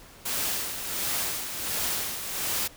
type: noise with tremolo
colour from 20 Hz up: white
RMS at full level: -28 dBFS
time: 0.25-2.68 s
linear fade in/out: 10 ms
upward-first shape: sine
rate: 1.4 Hz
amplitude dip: 55%
effects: pink hiss -50 dBFS RMS until 2.76 s